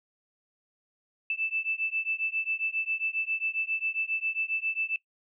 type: beating tone pair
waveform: sine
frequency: 2637 / 2644.4 Hz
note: E7 / E7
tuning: 0 / +5 cents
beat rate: 7.4 Hz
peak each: -31 dBFS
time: 1.3-4.96 s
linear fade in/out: 2 ms
effects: noise-tail reverb RT60 0.1 s tail -19 dB re dry